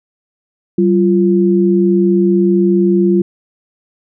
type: tone pair together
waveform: sine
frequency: 191.46 / 346.9 Hz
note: G3 / F4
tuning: -41 / -12 cents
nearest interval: minor seventh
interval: 1029 cents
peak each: -11 dBFS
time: 0.78-3.22 s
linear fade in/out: 5 ms
effects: none